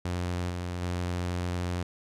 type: tone with level steps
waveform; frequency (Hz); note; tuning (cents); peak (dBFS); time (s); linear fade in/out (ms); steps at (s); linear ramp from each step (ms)
sawtooth; 88.7; F2; +27; -25 / -28 / -25; 0.05-1.83; 5; 0.49 / 0.81; 20
effects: low-pass 9000 Hz 12 dB/octave